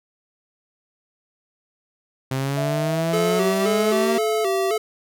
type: exponential sweep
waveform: sawtooth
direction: up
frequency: 130.81 to 233.1 Hz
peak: -18 dBFS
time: 2.31-4.18 s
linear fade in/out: 5 ms
type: tone with pitch glide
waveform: sine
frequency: 658 to 680.4 Hz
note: E5 to F5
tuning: -3 to -45 cents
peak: -24 dBFS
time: 2.57-4.77 s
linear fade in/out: 5 ms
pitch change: +58 cents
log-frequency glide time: 4.02-4.2 s
type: tone with vibrato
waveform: square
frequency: 408.5 Hz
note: G#4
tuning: 29 cents flat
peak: -21 dBFS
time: 3.13-4.78 s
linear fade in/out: 5 ms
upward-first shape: square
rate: 1.9 Hz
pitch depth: 98 cents each way
effects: none